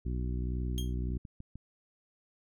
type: harmonic tone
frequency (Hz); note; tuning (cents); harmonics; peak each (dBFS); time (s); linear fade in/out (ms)
61.7; B1; -1; 1 / 2 / 3 / 4 / 5 / 6; -32 / -38 / -42 / -44 / -46 / -48; 0.05-1.18; 10
type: tone with exponential decay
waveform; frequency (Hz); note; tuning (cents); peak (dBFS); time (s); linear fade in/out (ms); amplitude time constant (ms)
sawtooth; 3225; G7; +48; -32; 0.78-0.94; 0; 34
type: click train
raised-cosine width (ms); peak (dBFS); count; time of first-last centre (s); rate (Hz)
5; -32; 4; 1.1-1.556; 6.58
effects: none